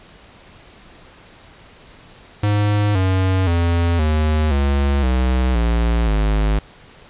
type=tone with pitch steps; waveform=square; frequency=103.7 / 94 / 85.21 / 77.24 / 70.02 / 63.47 / 57.53 / 52.15 Hz; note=G#2 / F#2 / F2 / D#2 / C#2 / B1 / A#1 / G#1; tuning=-2 / +28 / -42 / -12 / +18 / +48 / -22 / +8 cents; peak=-15 dBFS; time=2.43-6.59 s; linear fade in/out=5 ms; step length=520 ms; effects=pink hiss -45 dBFS RMS until 7.09 s + resampled to 8000 Hz